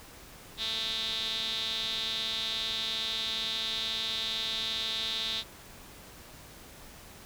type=tone with band-pass filter; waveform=sawtooth; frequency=222.3 Hz; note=A3; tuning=18 cents sharp; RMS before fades=-33 dBFS; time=0.57-5.44 s; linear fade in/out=50 ms; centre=3700 Hz; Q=8.3; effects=pink hiss -50 dBFS RMS until 7.25 s